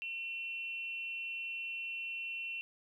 sine tone with amplitude modulation, 2715 Hz, F7, 50 cents flat, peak -35 dBFS, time 0.02-2.61 s, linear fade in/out 0 ms, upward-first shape sine, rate 279 Hz, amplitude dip 55%, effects 12-bit

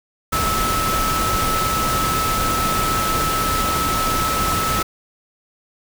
sine tone in noise, 1304 Hz, E6, 19 cents flat, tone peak -20 dBFS, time 0.32-4.83 s, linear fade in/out 10 ms, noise pink, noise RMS -22 dBFS, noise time 0.32-4.83 s, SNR -1 dB, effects none

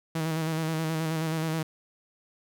sawtooth tone with vibrato, 160 Hz, D#3, 49 cents sharp, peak -23 dBFS, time 0.15-1.63 s, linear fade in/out 5 ms, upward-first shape square, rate 9.4 Hz, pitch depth 30 cents each way, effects none

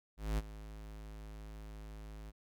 square tone with ADSR envelope, 52.9 Hz, G#1, 33 cents sharp, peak -31 dBFS, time 0.17-2.32 s, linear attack 210 ms, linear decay 31 ms, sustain -16 dB, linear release 30 ms, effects none

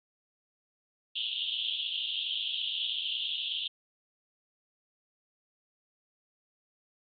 pink band-pass noise, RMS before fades -34 dBFS, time 1.15-3.68 s, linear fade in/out 10 ms, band 2900 to 3600 Hz, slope 96 dB/octave, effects none

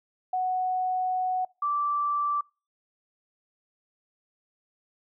sine tone pair in turn, 740 / 1167.6 Hz, F#5 / D6, 0 / -10 cents, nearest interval minor sixth, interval 790 cents, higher second, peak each -24 dBFS, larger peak neither, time 0.33-1.45 / 1.62-2.41 s, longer first, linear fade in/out 5 ms, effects noise-tail reverb RT60 0.3 s tail -24 dB re dry

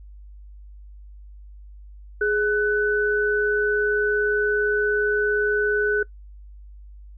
sine tone pair together, 417.8 / 1497.1 Hz, G#4 / F#6, +10 / +20 cents, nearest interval octave + minor seventh, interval 2210 cents, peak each -21 dBFS, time 2.21-6.03 s, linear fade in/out 5 ms, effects noise-tail reverb RT60 0.1 s tail -22 dB re dry + added 50 Hz sine -40 dBFS peak until 7.17 s

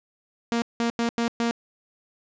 sawtooth tone bursts at uneven times, 233.7 Hz, A#3, 5 cents sharp, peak -18 dBFS, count 5, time 0.52-0.62 / 0.8-0.9 / 0.99-1.09 / 1.18-1.28 / 1.4-1.51 s, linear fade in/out 0 ms, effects resampled to 16000 Hz + 10-bit

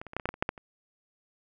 clicks, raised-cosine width 0.5 ms, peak -24 / -28 / -27 / -14 / -22 / -14 / -15 / -30 / -10 / -13 / -30 dBFS, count 11, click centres 0.015 / 0.067 / 0.134 / 0.166 / 0.198 / 0.256 / 0.29 / 0.341 / 0.425 / 0.491 / 0.578 s, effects none

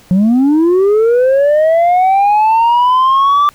sine linear sweep, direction up, 176.1 to 1177 Hz, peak -4 dBFS, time 0.11-3.49 s, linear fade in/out 0 ms, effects tanh soft clip ceiling -6 dBFS + pink hiss -44 dBFS RMS until 3.54 s

